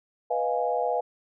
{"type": "chord", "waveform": "sine", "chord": "F half-diminished seventh", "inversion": "second", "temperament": "equal", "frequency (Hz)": [493.9, 622.3, 698.5, 830.6], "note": ["Cb5", "Eb5", "F5", "Ab5"], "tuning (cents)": [0, 0, 0, 0], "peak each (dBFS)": [-28, -31, -28, -30], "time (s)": [0.3, 1.01], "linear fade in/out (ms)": 10, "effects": []}